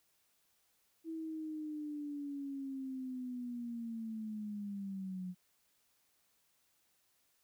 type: linear sweep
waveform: sine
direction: down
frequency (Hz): 326.7 to 179.7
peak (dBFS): -39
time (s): 1.04-5.35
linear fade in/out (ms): 50
effects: white hiss -75 dBFS RMS until 7.43 s